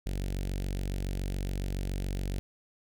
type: tone with notch filter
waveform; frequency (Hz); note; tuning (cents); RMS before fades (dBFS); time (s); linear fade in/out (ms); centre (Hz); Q
sawtooth; 47.13; F#1; +33; -33; 0.06-2.39; 0; 1100; 0.64
effects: none